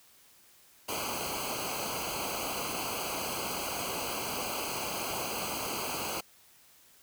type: noise with comb filter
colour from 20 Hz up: pink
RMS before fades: -35 dBFS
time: 0.88-6.21 s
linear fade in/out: 10 ms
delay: 0.55 ms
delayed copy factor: -1
effects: white hiss -60 dBFS RMS until 7.02 s